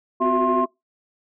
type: tone cluster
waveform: sine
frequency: 255.6 / 359.3 / 372.3 / 667 / 1061 Hz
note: C4 / F4 / F#4 / E5 / C6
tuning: -40 / +49 / +11 / +20 / +24 cents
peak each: -23 / -27 / -23 / -23 / -19 dBFS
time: 0.2-0.66 s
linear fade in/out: 20 ms
effects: noise-tail reverb RT60 0.2 s tail -24 dB re dry + tanh soft clip ceiling -10 dBFS